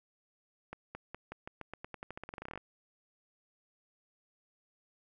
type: accelerating click train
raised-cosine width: 0.5 ms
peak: -27 dBFS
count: 23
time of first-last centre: 0.73-2.576 s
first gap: 220 ms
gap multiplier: 0.89
effects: none